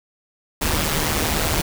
pink noise with amplitude modulation, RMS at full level -18 dBFS, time 0.61-1.62 s, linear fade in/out 10 ms, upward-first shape sine, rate 154 Hz, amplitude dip 70%, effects none

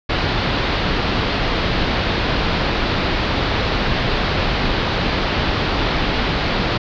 pink low-pass noise, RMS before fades -19 dBFS, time 0.09-6.78 s, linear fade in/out 10 ms, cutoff 4600 Hz, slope 48 dB/octave, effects none

